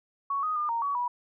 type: tone with pitch steps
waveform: sine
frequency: 1115 / 1248 / 1207 / 928 / 1130 / 974 Hz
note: C#6 / D#6 / D6 / A#5 / C#6 / B5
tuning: +10 / +5 / +47 / -8 / +33 / -24 cents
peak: -26 dBFS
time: 0.3-1.08 s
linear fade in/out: 5 ms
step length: 130 ms
effects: none